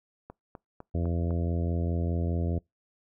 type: click train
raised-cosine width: 1 ms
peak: -28 dBFS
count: 5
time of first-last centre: 0.3-1.308 s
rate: 3.97 Hz
type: harmonic tone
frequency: 84.9 Hz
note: F2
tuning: 48 cents flat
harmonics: 1 / 2 / 3 / 4 / 5 / 6 / 7 / 8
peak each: -27 / -33 / -37 / -39 / -41 / -43 / -44 / -45 dBFS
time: 0.94-2.59 s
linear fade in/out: 10 ms
effects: noise-tail reverb RT60 0.2 s tail -26 dB re dry